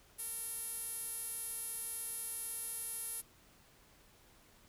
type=tone with band-pass filter; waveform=sawtooth; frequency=458 Hz; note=A#4; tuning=31 cents flat; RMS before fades=-42 dBFS; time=0.18-3.22 s; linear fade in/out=20 ms; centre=11000 Hz; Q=9.1; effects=pink hiss -64 dBFS RMS until 4.68 s